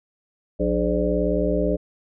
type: harmonic tone with a mistuned harmonic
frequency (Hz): 59.5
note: A#1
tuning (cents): +36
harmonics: 1 / 3 / 5 / 7 / 9 / 10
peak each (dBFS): -26 / -26 / -26 / -26 / -26 / -26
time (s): 0.59-1.77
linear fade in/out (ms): 20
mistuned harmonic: 9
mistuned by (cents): -61
effects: none